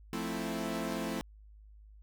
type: chord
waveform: sawtooth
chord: F major seventh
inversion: none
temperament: equal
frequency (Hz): 174.61 / 220 / 261.6 / 329.6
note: F3 / A3 / C4 / E4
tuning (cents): 0 / 0 / 0 / 0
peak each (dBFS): -37 / -34 / -36 / -36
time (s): 0.13-1.21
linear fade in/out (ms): 0
effects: added 52 Hz sine -52 dBFS peak until 2.02 s